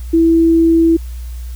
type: tone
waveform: sine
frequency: 329.6 Hz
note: E4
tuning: in tune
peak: -7 dBFS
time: 0.13-0.97 s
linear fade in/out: 10 ms
effects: added 60 Hz sine -23 dBFS peak until 1.55 s + white hiss -44 dBFS RMS until 1.55 s